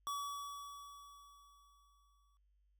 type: tone with exponential decay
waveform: square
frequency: 1139 Hz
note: C#6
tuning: 47 cents sharp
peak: -38 dBFS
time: 0.07-2.37 s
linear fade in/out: 0 ms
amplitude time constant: 500 ms
effects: added 50 Hz sine -70 dBFS peak until 2.79 s